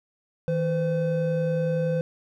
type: tone pair together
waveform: triangle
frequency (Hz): 160 / 510.6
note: D#3 / C5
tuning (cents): +49 / -42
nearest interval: octave + minor sixth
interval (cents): 2009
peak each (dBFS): -23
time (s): 0.48-2.01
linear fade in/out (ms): 0
effects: none